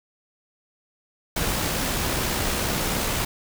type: noise with amplitude modulation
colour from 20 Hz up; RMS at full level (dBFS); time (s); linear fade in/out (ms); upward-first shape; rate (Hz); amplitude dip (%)
pink; -24; 1.36-3.25; 5; sine; 64.2; 25
effects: none